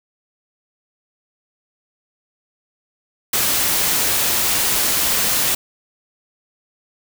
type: noise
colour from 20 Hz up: white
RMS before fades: -18 dBFS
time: 3.33-5.55 s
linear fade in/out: 5 ms
effects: none